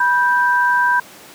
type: tone pair together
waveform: sine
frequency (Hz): 979 / 1568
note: B5 / G6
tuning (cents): -15 / 0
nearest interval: minor sixth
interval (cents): 815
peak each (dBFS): -15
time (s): 0-1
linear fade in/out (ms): 5
effects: pink hiss -40 dBFS RMS until 1.34 s + high-pass 200 Hz 12 dB/octave